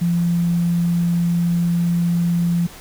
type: tone with quantisation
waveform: sine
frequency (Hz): 171.8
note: F3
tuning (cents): -28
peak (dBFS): -15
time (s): 0.01-2.67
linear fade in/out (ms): 10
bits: 7
effects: pink hiss -40 dBFS RMS until 2.8 s